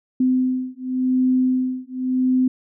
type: beating tone pair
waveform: sine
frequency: 255.7 / 256.6 Hz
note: C4 / C4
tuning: -40 / -34 cents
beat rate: 0.9 Hz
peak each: -20 dBFS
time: 0.2-2.48 s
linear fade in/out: 5 ms
effects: none